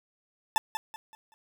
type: tone with echo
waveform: 40% pulse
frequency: 880 Hz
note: A5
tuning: in tune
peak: -20 dBFS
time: 0.56-0.58 s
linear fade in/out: 0 ms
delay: 190 ms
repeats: 4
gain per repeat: -9 dB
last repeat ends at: 1.34 s
effects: none